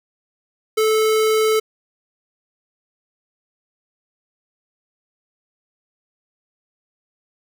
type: tone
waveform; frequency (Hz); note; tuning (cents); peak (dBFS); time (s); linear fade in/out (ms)
square; 436; A4; -16; -15; 0.77-1.6; 10
effects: none